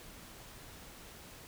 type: silence
effects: pink hiss -52 dBFS RMS until 1.47 s